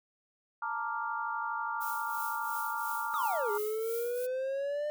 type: chord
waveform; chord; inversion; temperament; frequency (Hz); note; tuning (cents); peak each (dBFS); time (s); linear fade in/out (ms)
sine; Bb major seventh; third; equal; 880 / 932.3 / 1174.7 / 1396.9; A5 / Bb5 / D6 / F6; 0 / 0 / 0 / 0; -39 / -37 / -38 / -37; 0.62-3.58; 5
type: noise with tremolo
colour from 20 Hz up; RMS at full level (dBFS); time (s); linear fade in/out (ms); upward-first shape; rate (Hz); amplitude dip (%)
violet; -41; 1.8-4.27; 20; triangle; 2.9; 65
type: exponential two-way sweep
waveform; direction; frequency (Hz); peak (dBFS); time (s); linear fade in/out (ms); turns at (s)
triangle; down then up; 1300 to 410 to 602; -29; 3.14-4.9; 0; 3.51
effects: none